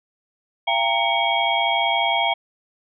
sine tone cluster, 681 / 792 / 927 / 2243 / 3257 Hz, F5 / G5 / A#5 / C#7 / G#7, -44 / +18 / -10 / +20 / -34 cents, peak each -24 dBFS, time 0.67-2.34 s, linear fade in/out 10 ms, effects none

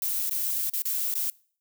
violet noise with dropouts, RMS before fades -28 dBFS, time 0.02-1.3 s, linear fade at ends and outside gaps 2 ms, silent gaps 0.296-0.31 / 0.697-0.735 / 0.821-0.853 / 1.141-1.153 s, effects noise-tail reverb RT60 0.5 s tail -24 dB re dry

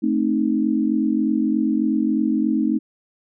sine chord, A diminished, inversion none, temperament equal with one note detuned, 220 / 263.3 / 311.1 Hz, A3 / C4 / Eb4, 0 / +11 / 0 cents, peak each -21 / -22 / -21 dBFS, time 0.02-2.79 s, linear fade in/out 20 ms, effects none

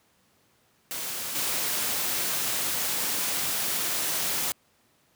white noise with level steps, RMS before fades -33 / -28 dBFS, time 0.91-4.52 s, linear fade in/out 0 ms, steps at 1.35 s, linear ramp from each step 10 ms, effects pink hiss -65 dBFS RMS until 5.15 s + high-pass 100 Hz 12 dB/octave

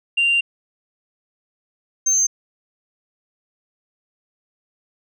sine tone pair in turn, 2779 / 6302 Hz, F7 / G8, -9 / +8 cents, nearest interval octave + major second, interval 1417 cents, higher second, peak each -13 dBFS, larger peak neither, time 0.17-0.41 / 2.06-2.27 s, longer first, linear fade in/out 10 ms, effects tanh soft clip ceiling -11 dBFS

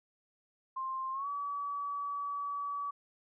sine tone with pitch glide, 1054 to 1142.8 Hz, C6 to D6, +12 to -48 cents, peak -34 dBFS, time 0.76-2.91 s, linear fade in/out 10 ms, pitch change +140 cents, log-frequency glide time 1.12-1.28 s, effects none

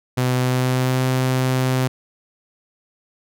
sawtooth tone with pitch glide, 126.5 to 129.23 Hz, B2 to C3, +42 to -21 cents, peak -13 dBFS, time 0.17-1.88 s, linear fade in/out 10 ms, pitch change +37 cents, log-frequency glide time 0.36-1.04 s, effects none

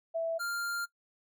sine / square tone pair in turn, 659.3 / 1397 Hz, E5 / F6, 0 / 0 cents, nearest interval octave + minor second, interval 1300 cents, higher second, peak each -29 / -33 dBFS, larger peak first, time 0.14-0.39 / 0.39-0.86 s, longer second, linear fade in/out 20 ms, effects noise-tail reverb RT60 0.1 s tail -20 dB re dry

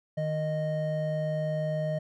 triangle tone pair together, 154.75 / 619 Hz, D#3 / D#5, -9 / -9 cents, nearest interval 2 octaves, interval 2400 cents, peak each -28 dBFS, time 0.17-1.99 s, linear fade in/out 10 ms, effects none

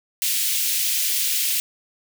white high-pass noise, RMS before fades -22 dBFS, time 0.22-1.6 s, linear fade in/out 0 ms, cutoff 2300 Hz, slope 24 dB/octave, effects none

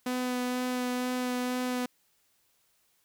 sawtooth tone with vibrato, 250 Hz, B3, 21 cents sharp, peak -25 dBFS, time 0.06-1.86 s, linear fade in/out 5 ms, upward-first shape sine, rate 2.1 Hz, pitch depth 11 cents each way, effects white hiss -70 dBFS RMS until 3.04 s

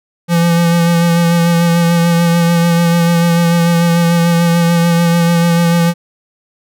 square tone with vibrato, 170 Hz, F3, 46 cents flat, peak -9 dBFS, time 0.28-5.94 s, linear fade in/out 50 ms, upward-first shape sine, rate 6.8 Hz, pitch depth 21 cents each way, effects none

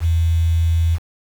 sine tone with quantisation, 82.8 Hz, E2, 8 cents sharp, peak -13 dBFS, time 0-0.99 s, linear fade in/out 50 ms, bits 6, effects none

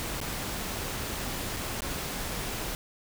pink noise with dropouts, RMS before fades -34 dBFS, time 0-2.75 s, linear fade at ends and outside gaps 0 ms, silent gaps 0.203-0.214 / 1.565-1.569 / 1.806-1.82 s, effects none

